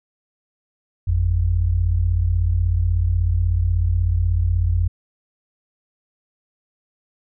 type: tone pair together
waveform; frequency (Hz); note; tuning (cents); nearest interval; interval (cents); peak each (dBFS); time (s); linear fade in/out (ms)
sine; 51.07 / 87.4; G#1 / F2; -28 / +2; major sixth; 930; -20 / -17; 1.07-4.88; 10
effects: none